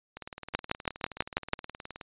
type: two click trains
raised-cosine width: 0.3 ms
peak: -9 / -24 dBFS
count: 7 / 36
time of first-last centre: 0.55-1.534 / 0.17-2.012 s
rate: 6.1 / 19 Hz
effects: resampled to 8000 Hz